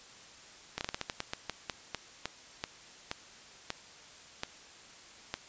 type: slowing click train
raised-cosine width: 0.2 ms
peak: -16 dBFS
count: 18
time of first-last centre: 0.78-5.34 s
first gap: 29 ms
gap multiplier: 1.24
effects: white hiss -53 dBFS RMS until 5.48 s + resampled to 16000 Hz